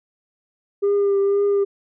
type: tone with vibrato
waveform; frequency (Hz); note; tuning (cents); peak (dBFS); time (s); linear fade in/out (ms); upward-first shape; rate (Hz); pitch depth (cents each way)
sine; 400.4; G4; +37; -13; 0.82-1.65; 20; triangle; 2; 25
effects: tanh soft clip ceiling -14 dBFS